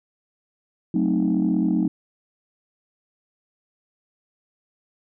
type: chord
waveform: sine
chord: F# diminished seventh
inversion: none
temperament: equal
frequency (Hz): 185 / 220 / 261.6 / 311.1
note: F#3 / A3 / C4 / Eb4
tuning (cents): 0 / 0 / 0 / 0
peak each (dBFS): -22 / -23 / -24 / -22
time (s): 0.94-1.88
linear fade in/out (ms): 5
effects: tanh soft clip ceiling -12 dBFS